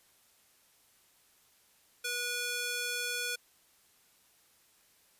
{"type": "tone with high-pass filter", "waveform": "square", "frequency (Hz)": 486.3, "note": "B4", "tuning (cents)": -27, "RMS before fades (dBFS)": -35, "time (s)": [2.04, 3.36], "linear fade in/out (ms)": 10, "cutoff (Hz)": 1600, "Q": 0.65, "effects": ["white hiss -66 dBFS RMS until 5.19 s", "resampled to 32000 Hz"]}